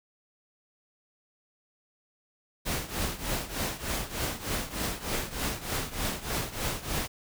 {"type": "noise with tremolo", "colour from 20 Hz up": "pink", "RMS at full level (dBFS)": -29, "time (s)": [2.65, 7.08], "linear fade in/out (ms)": 20, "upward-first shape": "triangle", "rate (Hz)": 3.3, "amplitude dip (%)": 85, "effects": []}